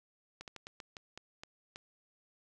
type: slowing click train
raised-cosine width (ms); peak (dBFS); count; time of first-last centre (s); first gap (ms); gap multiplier
0.2; -28; 9; 0.41-1.759; 68; 1.25
effects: none